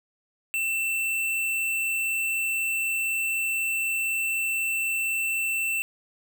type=tone; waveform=square; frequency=2679 Hz; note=E7; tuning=27 cents sharp; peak=-25 dBFS; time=0.54-5.82 s; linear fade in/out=0 ms; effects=none